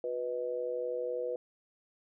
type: tone with amplitude modulation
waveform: sine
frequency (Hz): 493.9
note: B4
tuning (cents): 0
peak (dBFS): -28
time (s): 0.04-1.36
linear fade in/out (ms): 2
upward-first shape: sine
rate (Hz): 132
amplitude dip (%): 85
effects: none